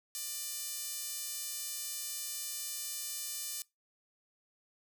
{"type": "tone with high-pass filter", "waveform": "sawtooth", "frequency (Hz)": 596, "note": "D5", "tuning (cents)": 25, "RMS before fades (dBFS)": -40, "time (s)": [0.15, 3.62], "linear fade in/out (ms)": 0, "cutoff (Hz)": 6500, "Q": 0.99, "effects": ["noise-tail reverb RT60 0.2 s tail -22 dB re dry"]}